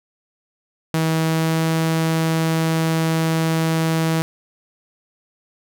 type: tone with pitch glide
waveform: sawtooth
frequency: 160.8 to 161.92 Hz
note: E3 to E3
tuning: -43 to -31 cents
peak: -13 dBFS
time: 0.94-4.22 s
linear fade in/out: 0 ms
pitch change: +12 cents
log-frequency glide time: 1.2-1.66 s
effects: none